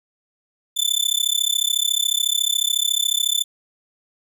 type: tone with amplitude modulation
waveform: sawtooth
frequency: 3520 Hz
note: A7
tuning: in tune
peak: -11 dBFS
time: 0.76-3.44 s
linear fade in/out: 20 ms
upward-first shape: sine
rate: 34 Hz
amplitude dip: 100%
effects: none